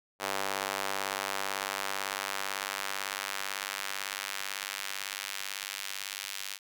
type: tone with high-pass filter sweep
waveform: square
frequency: 49 Hz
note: G1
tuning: in tune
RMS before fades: -36 dBFS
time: 0.19-6.59 s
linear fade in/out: 50 ms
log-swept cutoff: 690 to 2800 Hz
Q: 0.82
effects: none